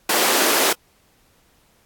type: high-pass noise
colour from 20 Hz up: pink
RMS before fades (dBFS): -18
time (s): 0.09-0.73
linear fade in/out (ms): 5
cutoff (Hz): 310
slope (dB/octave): 24
effects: pink hiss -59 dBFS RMS until 1.85 s + AAC 64 kbps